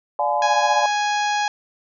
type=chord; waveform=sine; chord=D diminished seventh; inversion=none; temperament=just; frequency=587.3 / 704.8 / 845.8 / 1014.9 Hz; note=D5 / F5 / Ab5 / Cb6; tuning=0 / +16 / +31 / +47 cents; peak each=-24 / -24 / -21 / -26 dBFS; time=0.19-0.86 s; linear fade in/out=2 ms
type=harmonic tone; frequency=830.6 Hz; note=G#5; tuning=in tune; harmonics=1 / 2 / 3 / 4 / 5 / 6 / 7 / 8; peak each=-20 / -26 / -30 / -32 / -34 / -36 / -37 / -38 dBFS; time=0.42-1.48 s; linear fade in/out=2 ms
effects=none